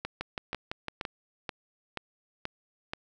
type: two click trains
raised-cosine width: 0.3 ms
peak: -17 / -17 dBFS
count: 7 / 6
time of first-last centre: 0.05-2.935 / 0.21-1.052 s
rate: 2.08 / 5.94 Hz
effects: none